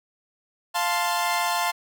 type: chord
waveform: sawtooth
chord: F major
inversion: none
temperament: equal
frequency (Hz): 698.5 / 880 / 1046.5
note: F5 / A5 / C6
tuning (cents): 0 / 0 / 0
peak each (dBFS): -23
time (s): 0.74-1.72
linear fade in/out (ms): 20
effects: none